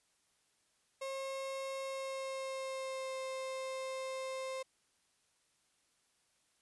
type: tone with pitch glide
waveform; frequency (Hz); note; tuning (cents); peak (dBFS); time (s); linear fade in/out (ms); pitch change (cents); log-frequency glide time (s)
35% pulse; 538 to 526; C5 to C5; +48 to +9; -37; 1.01-4.63; 10; -39; 1.83-3.18
effects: white hiss -75 dBFS RMS until 6.61 s + resampled to 24000 Hz